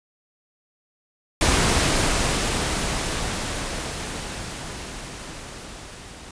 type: noise with level ramp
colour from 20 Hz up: pink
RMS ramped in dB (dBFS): -18 to -41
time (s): 1.41-6.31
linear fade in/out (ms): 2
effects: resampled to 22050 Hz